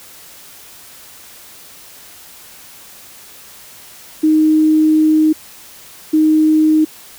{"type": "tone bursts at uneven times", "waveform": "sine", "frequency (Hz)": 311.1, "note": "D#4", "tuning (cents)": 0, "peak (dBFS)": -8, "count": 2, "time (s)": [[4.23, 5.33], [6.13, 6.85]], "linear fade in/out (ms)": 10, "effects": ["white hiss -39 dBFS RMS until 7.18 s"]}